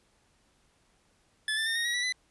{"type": "tone with pitch steps", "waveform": "25% pulse", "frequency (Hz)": [1731, 1773.5, 1817.1, 1861.7, 1907.4, 1954.2, 2002], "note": ["A6", "A6", "A#6", "A#6", "A#6", "B6", "B6"], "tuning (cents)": [-29, 13, -45, -3, 39, -19, 23], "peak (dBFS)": -24, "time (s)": [1.48, 2.124], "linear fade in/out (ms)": 2, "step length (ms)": 92, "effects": ["pink hiss -68 dBFS RMS until 2.3 s", "resampled to 24000 Hz"]}